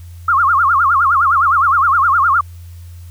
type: tone with vibrato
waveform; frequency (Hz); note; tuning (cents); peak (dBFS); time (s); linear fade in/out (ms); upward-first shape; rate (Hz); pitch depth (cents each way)
sine; 1230; D#6; -20; -9; 0.28-2.41; 5; sine; 9.7; 250
effects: added 86 Hz sine -31 dBFS peak until 3.1 s + white hiss -50 dBFS RMS until 3.1 s